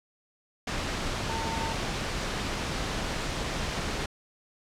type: tone in noise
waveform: sine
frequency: 903 Hz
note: A5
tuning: 45 cents sharp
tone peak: -33 dBFS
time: 1.29-1.73 s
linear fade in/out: 5 ms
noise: pink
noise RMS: -31 dBFS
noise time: 0.67-4.06 s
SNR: -5 dB
effects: low-pass 6000 Hz 12 dB/octave